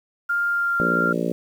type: tone with pitch glide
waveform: sine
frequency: 1401 to 1388.9 Hz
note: F6 to F6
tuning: +5 to -10 cents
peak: -19 dBFS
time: 0.29-1.13 s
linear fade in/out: 10 ms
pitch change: -15 cents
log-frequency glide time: 0.49-0.78 s
type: harmonic tone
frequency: 58.27 Hz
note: A#1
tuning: in tune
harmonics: 3 / 4 / 5 / 6 / 7 / 8 / 9 / 10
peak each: -27 / -28 / -29 / -30 / -30 / -31 / -32 / -32 dBFS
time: 0.8-1.32 s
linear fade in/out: 0 ms
effects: 8-bit